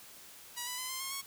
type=tone with pitch steps; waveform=5% pulse; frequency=967 / 992.5 / 1018.6 / 1045.4 / 1073 / 1101.2 Hz; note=B5 / B5 / C6 / C6 / C6 / C#6; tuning=-37 / +8 / -47 / -2 / +43 / -12 cents; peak=-25 dBFS; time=0.56-1.22 s; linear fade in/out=20 ms; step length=110 ms; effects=white hiss -53 dBFS RMS until 1.26 s